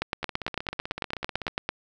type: two click trains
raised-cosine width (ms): 0.3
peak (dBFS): -17 / -10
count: 21 / 16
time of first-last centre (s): 0.23-1.48 / 0.02-1.69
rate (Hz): 16 / 8.98
effects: none